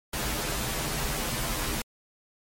pink noise with comb filter, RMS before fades -30 dBFS, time 0.13-1.82 s, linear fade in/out 5 ms, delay 11 ms, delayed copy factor -0.9, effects MP3 64 kbps

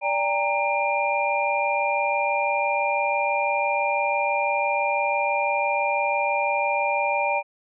sine tone cluster, 583 / 801 / 927 / 2396 Hz, D5 / G5 / A#5 / D7, -13 / +37 / -10 / +34 cents, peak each -26 dBFS, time 0.01-7.43 s, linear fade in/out 50 ms, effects none

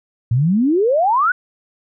sine exponential sweep, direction up, 110.4 to 1518 Hz, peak -12 dBFS, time 0.31-1.32 s, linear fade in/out 5 ms, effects none

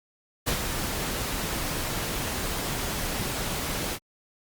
pink noise with ADSR envelope, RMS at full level -25 dBFS, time 0.46-3.99 s, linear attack 20 ms, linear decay 100 ms, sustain -5 dB, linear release 55 ms, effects Opus 48 kbps

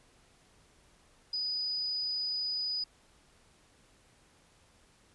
sine tone, 4964 Hz, D#8, 5 cents flat, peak -31 dBFS, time 1.33-2.84 s, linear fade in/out 5 ms, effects pink hiss -64 dBFS RMS until 5.14 s + resampled to 24000 Hz

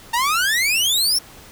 sawtooth exponential sweep, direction up, 902 to 5588 Hz, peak -13 dBFS, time 0.13-1.19 s, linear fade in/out 10 ms, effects pink hiss -43 dBFS RMS until 1.51 s

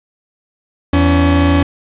40% pulse tone pair together, 83.8 / 282 Hz, E2 / C#4, +29 / +30 cents, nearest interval octave + major sixth, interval 2101 cents, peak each -11 dBFS, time 0.93-1.63 s, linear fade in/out 5 ms, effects resampled to 8000 Hz + 7-bit

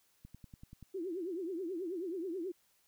click train, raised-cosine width 5 ms, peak -38 dBFS, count 7, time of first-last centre 0.25-0.827 s, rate 10.4 Hz
sine tone with vibrato, 355.1 Hz, F4, 29 cents sharp, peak -36 dBFS, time 0.94-2.52 s, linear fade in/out 10 ms, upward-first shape triangle, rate 9.3 Hz, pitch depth 210 cents each way
effects white hiss -72 dBFS RMS until 2.87 s

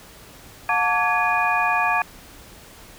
sine tone cluster, 720 / 889 / 1150 / 1671 / 2455 Hz, F#5 / A5 / D6 / G#6 / D#7, -47 / +18 / -37 / +10 / -24 cents, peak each -24 dBFS, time 0.69-2.02 s, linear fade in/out 2 ms, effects pink hiss -45 dBFS RMS until 2.98 s

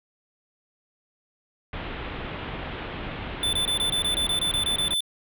pink low-pass noise, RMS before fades -34 dBFS, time 1.73-4.94 s, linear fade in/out 2 ms, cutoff 3500 Hz, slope 48 dB/octave
square tone bursts, 3520 Hz, A7, in tune, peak -23 dBFS, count 13, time 3.43-5.006 s, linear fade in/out 2 ms, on 100 ms, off 23 ms
effects none

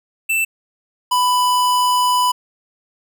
square tone pair in turn, 2661 / 993.9 Hz, E7 / B5, +16 / +11 cents, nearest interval octave + perfect fourth, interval 1705 cents, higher first, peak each -16 / -14 dBFS, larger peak second, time 0.29-0.45 / 1.11-2.32 s, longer second, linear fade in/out 10 ms, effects none

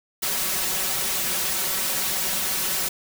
white noise with comb filter, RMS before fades -25 dBFS, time 0.22-2.89 s, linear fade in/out 10 ms, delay 5.3 ms, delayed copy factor +0.85, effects none

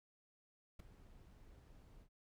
brown noise with ADSR envelope, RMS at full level -45 dBFS, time 0.79-2.09 s, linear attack 9 ms, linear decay 6 ms, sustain -16 dB, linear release 74 ms, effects none

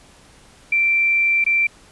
sine tone with dropouts, 2349 Hz, D7, in tune, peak -14 dBFS, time 0.72-1.67 s, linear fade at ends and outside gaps 5 ms, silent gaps 1.442-1.463 s, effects pink hiss -49 dBFS RMS until 1.91 s + resampled to 24000 Hz

